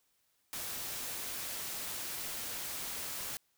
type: noise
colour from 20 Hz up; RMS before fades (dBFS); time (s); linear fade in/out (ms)
white; -40; 0.53-3.37; 0
effects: white hiss -75 dBFS RMS until 3.57 s